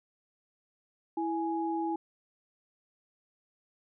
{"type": "tone pair together", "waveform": "sine", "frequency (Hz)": [329.6, 833.4], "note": ["E4", "G#5"], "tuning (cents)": [0, 6], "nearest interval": "octave + major third", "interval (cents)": 1606, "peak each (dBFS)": [-31, -33], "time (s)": [1.17, 1.96], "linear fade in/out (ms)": 5, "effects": []}